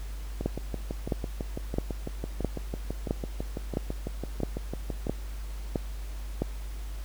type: two click trains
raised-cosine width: 2 ms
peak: -13 / -19 dBFS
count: 10 / 29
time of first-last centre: 0.46-6.42 / 0.41-5.069 s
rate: 1.51 / 6.01 Hz
effects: added 50 Hz sine -34 dBFS peak until 7.04 s + pink hiss -50 dBFS RMS until 7.04 s